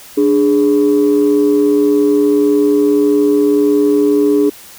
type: tone pair together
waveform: sine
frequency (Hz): 293.7 / 415.4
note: D4 / G#4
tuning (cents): 0 / 0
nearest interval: tritone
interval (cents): 600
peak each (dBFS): -10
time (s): 0.17-4.5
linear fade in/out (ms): 10
effects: tanh soft clip ceiling -3 dBFS + white hiss -37 dBFS RMS until 4.78 s